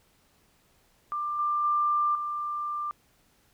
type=tone with level steps; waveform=sine; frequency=1188 Hz; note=D6; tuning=20 cents sharp; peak=-28 / -24 / -22 / -29 dBFS; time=1.12-2.91 s; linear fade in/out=0 ms; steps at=1.39 / 1.64 / 2.15 s; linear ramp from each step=2 ms; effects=pink hiss -65 dBFS RMS until 3.53 s